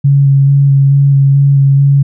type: tone with vibrato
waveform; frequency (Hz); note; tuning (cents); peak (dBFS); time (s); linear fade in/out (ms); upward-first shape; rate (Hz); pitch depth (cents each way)
sine; 138.9; C#3; +4; -4; 0.04-2.03; 10; square; 2.3; 12
effects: none